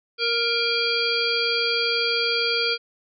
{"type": "harmonic tone with a mistuned harmonic", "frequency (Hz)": 466.2, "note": "A#4", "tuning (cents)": 0, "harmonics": [1, 3, 5, 7, 9, 10], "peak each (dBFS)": [-27, -28, -27, -28, -33, -25], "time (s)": [0.18, 2.78], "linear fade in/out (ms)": 50, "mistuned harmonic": 5, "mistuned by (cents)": 43, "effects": []}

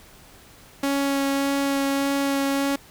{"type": "tone with vibrato", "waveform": "sawtooth", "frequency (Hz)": 277.2, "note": "C#4", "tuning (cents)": 0, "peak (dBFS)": -17, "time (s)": [0.83, 2.76], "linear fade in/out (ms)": 5, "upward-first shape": "sine", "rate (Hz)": 1.7, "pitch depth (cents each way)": 9, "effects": ["pink hiss -49 dBFS RMS until 2.9 s"]}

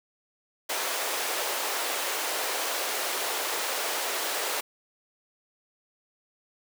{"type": "high-pass noise", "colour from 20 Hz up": "pink", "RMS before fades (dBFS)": -30, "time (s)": [0.69, 4.61], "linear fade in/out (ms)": 10, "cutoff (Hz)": 440, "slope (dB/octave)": 24, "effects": []}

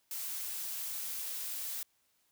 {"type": "noise", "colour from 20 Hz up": "blue", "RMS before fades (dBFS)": -39, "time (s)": [0.11, 1.83], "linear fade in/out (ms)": 2, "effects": ["white hiss -74 dBFS RMS until 2.31 s"]}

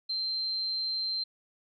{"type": "tone", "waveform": "sine", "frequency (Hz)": 4134, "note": "C8", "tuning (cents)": -22, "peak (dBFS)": -29, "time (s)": [0.09, 1.24], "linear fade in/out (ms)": 10, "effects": []}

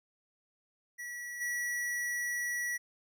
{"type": "tone with level steps", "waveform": "square", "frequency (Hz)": 1937, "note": "B6", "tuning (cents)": -34, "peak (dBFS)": [-40, -33], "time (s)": [0.98, 2.78], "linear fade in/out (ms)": 20, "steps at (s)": 1.4, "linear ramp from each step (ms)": 20, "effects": []}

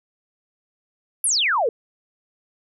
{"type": "exponential sweep", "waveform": "sine", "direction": "down", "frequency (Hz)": [11590, 419.3], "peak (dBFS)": -17, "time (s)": [1.24, 1.69], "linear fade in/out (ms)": 2, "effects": []}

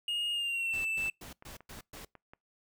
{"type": "tone with pitch glide", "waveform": "triangle", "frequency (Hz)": [2854, 2648], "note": ["F7", "E7"], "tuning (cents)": [37, 7], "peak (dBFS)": -29, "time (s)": [0.08, 1.1], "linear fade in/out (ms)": 2, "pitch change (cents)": -130, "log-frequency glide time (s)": [0.32, 0.82]}
{"type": "noise bursts", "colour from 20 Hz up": "pink", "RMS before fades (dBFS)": -47, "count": 6, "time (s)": [0.73, 2.05], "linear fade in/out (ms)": 5, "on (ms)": 120, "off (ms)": 120}
{"type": "click train", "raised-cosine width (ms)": 0.5, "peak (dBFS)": -35, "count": 8, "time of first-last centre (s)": [1.06, 2.335], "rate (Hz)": 5.49}
{"effects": ["noise-tail reverb RT60 0.2 s tail -25 dB re dry"]}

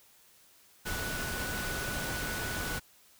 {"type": "tone in noise", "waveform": "sine", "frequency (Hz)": 1480, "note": "F#6", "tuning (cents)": 0, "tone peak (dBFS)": -38, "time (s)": [0.85, 2.8], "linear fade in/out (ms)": 20, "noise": "pink", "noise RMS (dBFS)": -36, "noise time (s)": [0.85, 2.8], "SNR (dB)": -5, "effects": ["white hiss -61 dBFS RMS until 3.19 s"]}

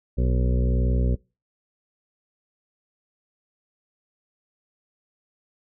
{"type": "harmonic tone with a mistuned harmonic", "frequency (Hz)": 61.74, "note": "B1", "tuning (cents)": 0, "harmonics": [1, 2, 3, 4, 6, 7, 8, 9], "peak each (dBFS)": [-20, -26, -30, -32, -36, -37, -38, -39], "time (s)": [0.17, 1.16], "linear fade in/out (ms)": 20, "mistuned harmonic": 1, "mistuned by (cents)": -25, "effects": ["noise-tail reverb RT60 0.3 s tail -25 dB re dry"]}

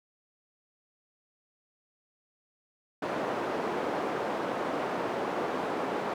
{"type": "band-pass noise", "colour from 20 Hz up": "white", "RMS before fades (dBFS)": -32, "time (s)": [3.02, 6.14], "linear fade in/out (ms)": 5, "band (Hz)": [270, 760], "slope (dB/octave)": 12, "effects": []}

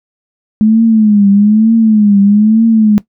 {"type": "tone with vibrato", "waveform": "sine", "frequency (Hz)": 212.7, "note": "G#3", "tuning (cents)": 42, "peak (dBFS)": -4, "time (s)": [0.61, 2.98], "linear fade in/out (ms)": 0, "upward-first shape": "triangle", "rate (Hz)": 1.1, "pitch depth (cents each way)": 130, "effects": ["noise-tail reverb RT60 0.1 s tail -17 dB re dry"]}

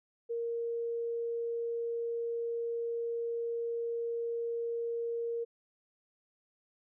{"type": "tone", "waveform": "sine", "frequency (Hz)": 466.3, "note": "A#4", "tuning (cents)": 1, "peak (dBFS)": -32, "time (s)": [0.29, 5.45], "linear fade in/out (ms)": 20, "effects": []}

